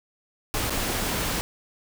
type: noise with dropouts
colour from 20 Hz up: pink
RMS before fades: -27 dBFS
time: 0.54-1.41 s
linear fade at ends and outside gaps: 0 ms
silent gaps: 0.697-0.705 s
effects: none